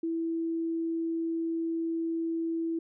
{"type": "tone", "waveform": "sine", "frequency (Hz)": 329.6, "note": "E4", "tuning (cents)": 0, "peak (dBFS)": -28, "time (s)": [0.03, 2.79], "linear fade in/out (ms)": 5, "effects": []}